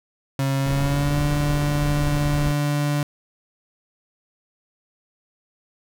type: tone with pitch glide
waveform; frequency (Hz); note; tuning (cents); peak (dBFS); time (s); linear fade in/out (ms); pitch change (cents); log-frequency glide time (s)
35% pulse; 136.3 to 146.08; C#3 to D3; -29 to -9; -18; 0.39-3.03; 2; +120; 0.6-1.2
type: noise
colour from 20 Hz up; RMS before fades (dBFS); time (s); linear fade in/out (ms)
brown; -27; 0.66-2.52; 5
effects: none